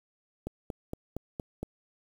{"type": "click train", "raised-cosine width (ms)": 2, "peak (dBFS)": -21, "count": 6, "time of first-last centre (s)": [0.47, 1.63], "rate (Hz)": 4.31, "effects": ["8-bit"]}